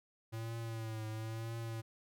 square tone with vibrato, 112.1 Hz, A2, 33 cents sharp, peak -40 dBFS, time 0.32-1.82 s, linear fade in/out 20 ms, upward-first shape triangle, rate 1 Hz, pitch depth 54 cents each way, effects none

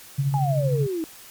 sine tone with tremolo, 138.59 Hz, C#3, in tune, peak -17 dBFS, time 0.18-0.87 s, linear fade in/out 10 ms, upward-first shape triangle, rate 13 Hz, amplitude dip 60%
sine exponential sweep, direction down, 858 to 311.1 Hz, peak -24 dBFS, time 0.34-1.04 s, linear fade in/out 0 ms
effects white hiss -45 dBFS RMS until 1.3 s + MP3 96 kbps

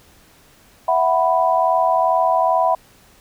sine chord, E suspended second, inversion none, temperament just, 659.3 / 741.7 / 988.9 Hz, E5 / F#5 / B5, 0 / +4 / +2 cents, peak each -18 dBFS, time 0.88-2.75 s, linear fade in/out 5 ms, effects pink hiss -51 dBFS RMS until 3.2 s

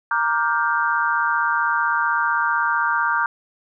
sine chord, G minor seventh, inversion first, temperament equal with one note detuned, 932.3 / 1174.7 / 1412.3 / 1568 Hz, Bb5 / D6 / F6 / G6, 0 / 0 / +19 / 0 cents, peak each -23 dBFS, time 0.11-3.26 s, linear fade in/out 2 ms, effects none

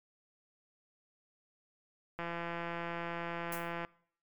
click train, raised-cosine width 0.5 ms, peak -24 dBFS, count 283, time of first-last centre 2.19-3.849 s, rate 170 Hz
violet noise with exponential decay, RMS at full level -37 dBFS, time 3.52-3.73 s, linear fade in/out 5 ms, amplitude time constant 45 ms
effects noise-tail reverb RT60 0.6 s tail -23 dB re dry + MP3 96 kbps

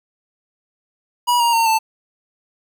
square tone with pitch steps, 969 / 940.9 / 913.6 / 887 Hz, B5 / A#5 / A#5 / A5, -33 / +16 / -35 / +14 cents, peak -14 dBFS, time 1.27-1.79 s, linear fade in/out 20 ms, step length 130 ms, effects 9-bit

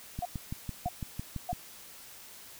click train, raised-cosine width 5 ms, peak -23 dBFS, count 9, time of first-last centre 0.19-1.53 s, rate 5.97 Hz
sine tone bursts, 715 Hz, F5, 41 cents sharp, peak -30 dBFS, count 3, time 0.22-1.522 s, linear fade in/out 5 ms, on 34 ms, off 600 ms
effects white hiss -50 dBFS RMS until 2.59 s

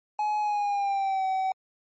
triangle tone with pitch glide, 844 to 760.7 Hz, G#5 to F#5, +28 to +48 cents, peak -22 dBFS, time 0.19-1.52 s, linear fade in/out 2 ms, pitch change -180 cents, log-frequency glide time 0.4-1.25 s, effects MP3 32 kbps

